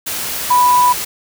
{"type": "tone in noise", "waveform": "sine", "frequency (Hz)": 987.8, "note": "B5", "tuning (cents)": 0, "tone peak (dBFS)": -8, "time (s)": [0.5, 0.93], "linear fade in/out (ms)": 10, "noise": "white", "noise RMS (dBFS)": -22, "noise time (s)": [0.06, 1.05], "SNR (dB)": 11, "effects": []}